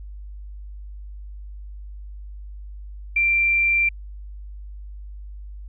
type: tone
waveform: sine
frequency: 2361 Hz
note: D7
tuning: 9 cents sharp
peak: -16 dBFS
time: 3.16-3.89 s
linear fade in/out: 5 ms
effects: added 50 Hz sine -34 dBFS peak until 5.68 s